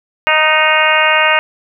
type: harmonic tone with a mistuned harmonic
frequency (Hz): 311.1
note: D#4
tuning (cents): 0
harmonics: 2 / 3 / 4 / 5 / 6 / 7 / 8 / 9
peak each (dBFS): -17 / -17 / -17 / -17 / -17 / -17 / -17 / -17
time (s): 0.27-1.39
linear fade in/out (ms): 0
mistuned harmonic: 5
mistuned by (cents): -22
effects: none